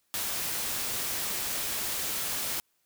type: noise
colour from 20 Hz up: white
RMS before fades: -32 dBFS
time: 0.14-2.6 s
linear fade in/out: 0 ms
effects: white hiss -73 dBFS RMS until 2.85 s